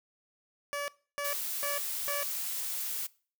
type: tone bursts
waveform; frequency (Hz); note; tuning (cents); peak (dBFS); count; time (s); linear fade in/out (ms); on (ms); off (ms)
15% pulse; 574; D5; -40; -26; 4; 0.73-2.23; 0; 150; 300
type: noise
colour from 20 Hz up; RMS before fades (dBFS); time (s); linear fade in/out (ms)
blue; -35; 1.24-3.07; 10
effects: noise-tail reverb RT60 0.4 s tail -22 dB re dry